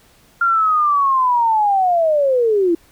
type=linear sweep; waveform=sine; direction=down; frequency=1398 to 325.5 Hz; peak=-12 dBFS; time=0.41-2.75 s; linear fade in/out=5 ms; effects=pink hiss -52 dBFS RMS until 2.91 s